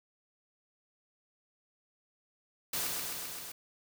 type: noise with echo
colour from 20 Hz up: white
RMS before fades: -34 dBFS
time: 2.73-2.87 s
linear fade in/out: 5 ms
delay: 130 ms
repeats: 5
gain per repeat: -2 dB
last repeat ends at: 3.52 s
effects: none